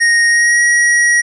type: tone with pitch glide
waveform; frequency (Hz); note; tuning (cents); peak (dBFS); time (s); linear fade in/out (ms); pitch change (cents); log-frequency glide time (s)
square; 1864.7 to 1905; A#6 to A#6; 0 to +37; -9; 0-1.22; 20; +37; 0.28-0.62
effects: resampled to 24000 Hz